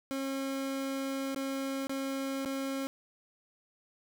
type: tone with dropouts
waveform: 30% pulse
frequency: 270.7 Hz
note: C#4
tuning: 41 cents flat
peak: -30 dBFS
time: 0.11-2.87 s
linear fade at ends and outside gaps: 0 ms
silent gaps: 1.347-1.361 / 1.87-1.895 / 2.449-2.457 s
effects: none